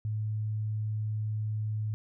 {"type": "tone", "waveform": "sine", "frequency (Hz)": 107.5, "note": "A2", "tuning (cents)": -40, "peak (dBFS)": -29, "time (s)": [0.05, 1.94], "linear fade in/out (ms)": 0, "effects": []}